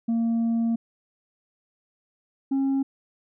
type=tone pair in turn; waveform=sine; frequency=230 / 271.3 Hz; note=A#3 / C#4; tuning=-23 / -37 cents; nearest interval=minor third; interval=286 cents; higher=second; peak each=-18 / -18 dBFS; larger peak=neither; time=0.08-0.76 / 2.51-2.83 s; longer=first; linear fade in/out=10 ms; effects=tanh soft clip ceiling -20 dBFS